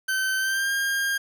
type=tone with pitch glide; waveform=40% pulse; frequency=1539 to 1609.9 Hz; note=G6 to G6; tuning=-32 to +46 cents; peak=-22 dBFS; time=0.08-1.18 s; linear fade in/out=10 ms; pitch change=+78 cents; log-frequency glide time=0.38-0.72 s; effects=8-bit